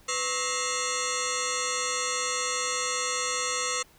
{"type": "tone with frequency modulation", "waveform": "sine", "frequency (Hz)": 2680, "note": "E7", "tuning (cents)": 28, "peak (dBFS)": -26, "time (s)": [0.08, 3.83], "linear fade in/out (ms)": 10, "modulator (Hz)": 795, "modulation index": 6.3, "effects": ["pink hiss -58 dBFS RMS until 3.98 s"]}